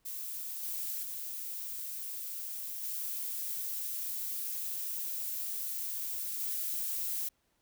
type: noise with level steps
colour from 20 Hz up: violet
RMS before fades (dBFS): -40 / -37 / -40 / -37 / -35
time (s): 0.05-7.29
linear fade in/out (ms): 10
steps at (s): 0.63 / 1.03 / 2.83 / 6.4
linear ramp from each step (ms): 2
effects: pink hiss -75 dBFS RMS until 7.61 s